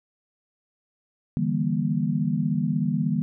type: chord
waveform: sine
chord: E half-diminished seventh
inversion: third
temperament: just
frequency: 148.33 / 164.81 / 197.78 / 237.3 Hz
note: D3 / E3 / G3 / Bb3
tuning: +18 / 0 / +16 / +31 cents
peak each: -27 dBFS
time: 1.37-3.22 s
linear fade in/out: 0 ms
effects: none